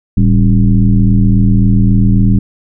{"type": "tone with frequency modulation", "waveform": "sine", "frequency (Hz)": 111.5, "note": "A2", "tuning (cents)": 23, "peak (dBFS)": -5, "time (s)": [0.17, 2.39], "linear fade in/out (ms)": 5, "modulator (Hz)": 83.5, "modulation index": 1.4, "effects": []}